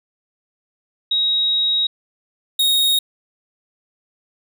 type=tone pair in turn; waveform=sine / 45% pulse; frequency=3800 / 3746 Hz; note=A#7 / A#7; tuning=+33 / +8 cents; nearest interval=unison; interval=25 cents; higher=first; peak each=-15 / -14 dBFS; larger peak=second; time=1.11-1.87 / 2.59-2.99 s; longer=first; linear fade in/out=5 ms; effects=none